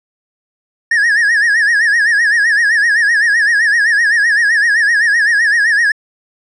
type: tone with vibrato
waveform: triangle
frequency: 1760 Hz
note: A6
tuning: in tune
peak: -7 dBFS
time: 0.91-5.92 s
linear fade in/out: 5 ms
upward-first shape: sine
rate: 7.8 Hz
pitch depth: 130 cents each way
effects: resampled to 24000 Hz